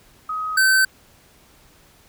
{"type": "tone pair in turn", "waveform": ["sine", "square"], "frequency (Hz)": [1262, 1538.3], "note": ["D#6", "G6"], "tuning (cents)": [24, -33], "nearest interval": "minor third", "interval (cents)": 343, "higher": "second", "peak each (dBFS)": [-23, -14], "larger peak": "second", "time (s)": [[0.29, 0.57], [0.57, 0.85]], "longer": "neither", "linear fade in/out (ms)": 5, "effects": ["pink hiss -53 dBFS RMS until 2.08 s"]}